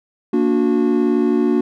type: chord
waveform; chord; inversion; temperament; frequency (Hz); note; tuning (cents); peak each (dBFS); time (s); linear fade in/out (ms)
triangle; Bb augmented; none; just; 233.1 / 291.4 / 364.2; Bb3 / D4 / F#4; 0 / -13 / -27; -16; 0.33-1.61; 5
effects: none